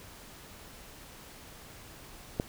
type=click; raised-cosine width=2 ms; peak=-14 dBFS; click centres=2.399 s; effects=pink hiss -50 dBFS RMS until 2.48 s